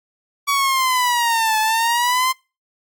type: exponential two-way sweep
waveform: sawtooth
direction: down then up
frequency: 1139 to 863 to 1048 Hz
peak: -12 dBFS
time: 0.47-2.33 s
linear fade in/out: 20 ms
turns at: 1.59 s
effects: noise-tail reverb RT60 0.3 s tail -26 dB re dry + AAC 64 kbps